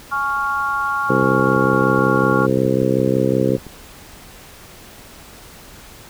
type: chord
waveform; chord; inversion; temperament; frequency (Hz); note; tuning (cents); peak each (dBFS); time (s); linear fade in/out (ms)
sine; Db major; second; equal with one note detuned; 835.9 / 1108.7 / 1396.9; Ab5 / Db6 / F6; +11 / 0 / 0; -26 / -21 / -21; 0.11-2.47; 20
type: harmonic tone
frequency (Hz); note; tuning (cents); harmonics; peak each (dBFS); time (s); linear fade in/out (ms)
65.41; C2; 0; 2 / 3 / 4 / 5 / 6 / 7 / 8; -22 / -22 / -22 / -22 / -22 / -22 / -22; 1.09-3.57; 10
type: click train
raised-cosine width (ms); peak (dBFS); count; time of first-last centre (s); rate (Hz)
3; -23; 30; 1.23-3.667; 11.9
effects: pink hiss -41 dBFS RMS until 6.09 s